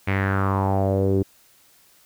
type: tone with low-pass filter sweep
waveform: sawtooth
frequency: 97.2 Hz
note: G2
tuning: 14 cents flat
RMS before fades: -21 dBFS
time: 0.07-1.23 s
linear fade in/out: 10 ms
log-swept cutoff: 2300 to 350 Hz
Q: 4.4
effects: white hiss -56 dBFS RMS until 2.05 s